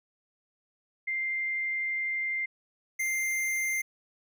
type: tone pair in turn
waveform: sine / square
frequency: 2096 / 2096 Hz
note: C7 / C7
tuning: +2 / +2 cents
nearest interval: unison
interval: 0 cents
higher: neither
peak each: -28 dBFS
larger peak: neither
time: 1.07-2.46 / 2.99-3.82 s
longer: first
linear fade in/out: 10 ms
effects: none